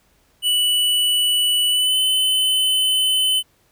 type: tone with pitch glide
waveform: square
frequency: 2960 to 3034 Hz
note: F#7 to F#7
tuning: 0 to +43 cents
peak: -16 dBFS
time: 0.42-3.43 s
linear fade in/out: 50 ms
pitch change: +43 cents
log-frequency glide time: 1.69-1.97 s
effects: pink hiss -60 dBFS RMS until 3.71 s